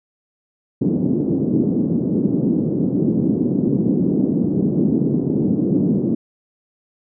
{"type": "band-pass noise", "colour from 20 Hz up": "pink", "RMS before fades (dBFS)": -18, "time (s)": [0.81, 6.15], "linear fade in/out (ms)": 10, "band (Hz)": [170, 330], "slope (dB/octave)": 24, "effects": []}